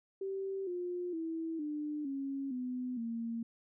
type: tone with pitch steps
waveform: sine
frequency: 387.6 / 355.4 / 325.9 / 298.9 / 274.1 / 251.3 / 230.5 Hz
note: G4 / F4 / E4 / D4 / C#4 / B3 / A#3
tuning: -20 / +30 / -20 / +31 / -19 / +30 / -19 cents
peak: -35 dBFS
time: 0.21-3.43 s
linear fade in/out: 5 ms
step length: 460 ms
effects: none